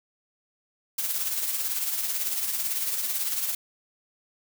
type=noise with tremolo; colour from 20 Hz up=blue; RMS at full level=-26 dBFS; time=0.98-3.55 s; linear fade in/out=5 ms; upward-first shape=triangle; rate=18 Hz; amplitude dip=55%; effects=none